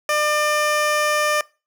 15% pulse tone, 600 Hz, D5, 37 cents sharp, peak -11 dBFS, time 0.09-1.41 s, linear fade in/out 2 ms, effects noise-tail reverb RT60 0.3 s tail -22 dB re dry

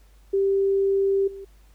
sine tone with level steps, 392 Hz, G4, in tune, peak -18 / -35 dBFS, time 0.33-1.45 s, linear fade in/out 10 ms, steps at 1.27 s, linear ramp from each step 10 ms, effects added 50 Hz sine -50 dBFS peak until 1.74 s + pink hiss -62 dBFS RMS until 1.74 s

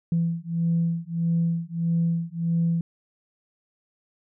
sine beating tone pair, 166.8 / 168.4 Hz, E3 / E3, +21 / +37 cents, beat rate 1.6 Hz, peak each -24 dBFS, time 0.12-2.81 s, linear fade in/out 2 ms, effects tanh soft clip ceiling -15 dBFS

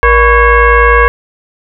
sine tone with frequency modulation, 585 Hz, D5, 7 cents flat, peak -3 dBFS, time 0.03-1.08 s, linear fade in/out 0 ms, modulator 530 Hz, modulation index 2.6, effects none

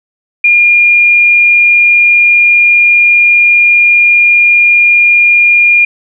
sine tone, 2415 Hz, D7, 48 cents sharp, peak -3 dBFS, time 0.44-5.85 s, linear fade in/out 5 ms, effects none

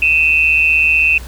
sine tone pair together, 2525 / 2681 Hz, D#7 / E7, +25 / +29 cents, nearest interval minor second, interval 104 cents, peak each -12 dBFS, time 0.02-1.18 s, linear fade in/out 2 ms, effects added 60 Hz sine -28 dBFS peak until 1.27 s + pink hiss -37 dBFS RMS until 1.27 s

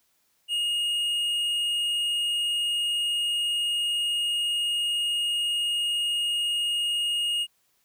sine tone with tanh clipping, 2859 Hz, F7, 40 cents sharp, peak -25 dBFS, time 0.48-7.47 s, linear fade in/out 50 ms, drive 7 dB, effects white hiss -69 dBFS RMS until 7.84 s

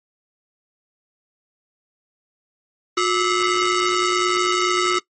sawtooth ring-modulated tone, 830.6 Hz, G#5, in tune, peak -10 dBFS, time 2.97-4.99 s, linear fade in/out 5 ms, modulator 470 Hz, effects noise-tail reverb RT60 0.1 s tail -19 dB re dry + MP3 32 kbps

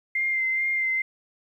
sine tone with vibrato, 2093 Hz, C7, in tune, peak -22 dBFS, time 0.15-1.02 s, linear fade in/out 5 ms, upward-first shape sine, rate 2.3 Hz, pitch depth 22 cents each way, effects 10-bit

